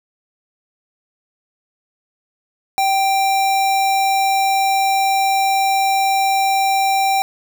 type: tone with sample-and-hold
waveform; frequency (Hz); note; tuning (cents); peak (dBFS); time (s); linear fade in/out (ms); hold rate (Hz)
sine; 778; G5; -13; -13; 2.78-7.22; 0; 3150
effects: none